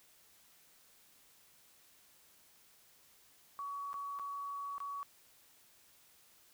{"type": "tone with dropouts", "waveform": "sine", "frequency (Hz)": 1128, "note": "C#6", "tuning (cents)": 30, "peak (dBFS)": -39, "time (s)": [3.59, 5.03], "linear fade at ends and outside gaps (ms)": 0, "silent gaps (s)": [[3.931, 3.941], [4.189, 4.196], [4.781, 4.803]], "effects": ["white hiss -65 dBFS RMS until 6.53 s"]}